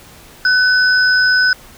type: tone pair together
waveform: sine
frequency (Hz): 1500 / 5052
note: F#6 / D#8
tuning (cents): +23 / +26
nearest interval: octave + major sixth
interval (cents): 2103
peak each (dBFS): -10 / -17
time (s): 0.45-1.53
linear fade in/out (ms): 2
effects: pink hiss -41 dBFS RMS until 1.77 s